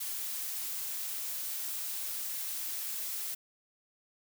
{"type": "noise", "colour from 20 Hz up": "blue", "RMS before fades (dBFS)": -37, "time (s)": [0, 3.35], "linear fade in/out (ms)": 10, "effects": []}